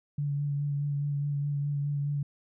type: tone with vibrato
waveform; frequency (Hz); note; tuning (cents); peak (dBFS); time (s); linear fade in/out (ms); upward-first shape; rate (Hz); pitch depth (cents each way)
sine; 143.7; D3; -37; -27; 0.18-2.23; 5; sine; 4.8; 20
effects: none